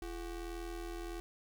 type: ring-modulated tone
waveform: square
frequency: 191.7 Hz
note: G3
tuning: 38 cents flat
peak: -38 dBFS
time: 0.02-1.2 s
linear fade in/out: 0 ms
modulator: 151 Hz
effects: 11-bit